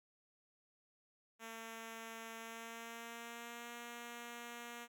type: tone with pitch glide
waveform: 5% pulse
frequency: 226.3 to 237.6 Hz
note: A3 to A#3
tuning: +49 to +33 cents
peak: -36 dBFS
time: 1.39-4.88 s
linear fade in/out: 50 ms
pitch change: +84 cents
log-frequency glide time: 2.36-3.72 s
effects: none